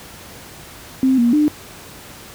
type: tone with pitch steps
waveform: sine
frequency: 262.4 / 237.2 / 299.8 Hz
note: C4 / A#3 / D4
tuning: +5 / +30 / +36 cents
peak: -11 dBFS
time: 1.03-1.48 s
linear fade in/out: 0 ms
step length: 150 ms
effects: pink hiss -38 dBFS RMS until 2.34 s + high-pass 60 Hz 12 dB/octave